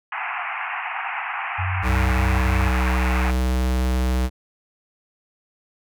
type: band-pass noise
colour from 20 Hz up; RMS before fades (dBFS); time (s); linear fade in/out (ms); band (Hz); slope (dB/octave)
pink; -28; 0.12-3.31; 2; 720 to 2700; 96
type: tone bursts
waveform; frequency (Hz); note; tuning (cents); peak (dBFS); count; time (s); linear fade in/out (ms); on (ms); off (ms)
sine; 92.5; F#2; 0; -22; 4; 1.58-2.704; 20; 260; 28
type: tone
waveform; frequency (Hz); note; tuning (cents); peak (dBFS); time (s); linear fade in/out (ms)
square; 63.3; B1; +43; -19; 1.82-4.3; 50
effects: none